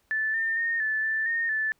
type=tone with pitch steps; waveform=sine; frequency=1752 / 1805 / 1841 / 1746 / 1764 / 1840 / 1750 Hz; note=A6 / A6 / A#6 / A6 / A6 / A#6 / A6; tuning=-8 / +44 / -22 / -14 / +4 / -23 / -10 cents; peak=-24 dBFS; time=0.11-1.72 s; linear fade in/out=0 ms; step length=230 ms; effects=pink hiss -69 dBFS RMS until 1.79 s